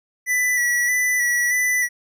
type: tone with vibrato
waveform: square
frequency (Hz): 1964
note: B6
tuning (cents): -10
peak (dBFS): -18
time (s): 0.26-1.89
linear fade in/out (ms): 50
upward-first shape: square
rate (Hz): 1.6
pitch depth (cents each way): 23
effects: none